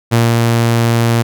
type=tone with ADSR envelope; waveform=sawtooth; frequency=116.54 Hz; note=A#2; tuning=in tune; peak=-4 dBFS; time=0.11-1.23 s; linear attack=24 ms; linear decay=180 ms; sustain=-2 dB; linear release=16 ms; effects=none